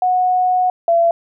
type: tone pair in turn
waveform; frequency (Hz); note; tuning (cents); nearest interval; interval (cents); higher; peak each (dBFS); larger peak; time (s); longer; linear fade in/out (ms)
sine; 733 / 676.8; F#5 / E5; -16 / +45; minor second; 139; first; -12 / -10; second; 0.02-0.7 / 0.88-1.11; first; 2
effects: none